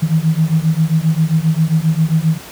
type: beating tone pair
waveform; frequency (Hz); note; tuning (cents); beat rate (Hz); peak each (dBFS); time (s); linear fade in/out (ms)
sine; 156.3 / 163.8; D#3 / E3; +8 / -11; 7.5; -14; 0.02-2.38; 10
effects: pink hiss -34 dBFS RMS until 2.51 s + high-pass 80 Hz 12 dB/octave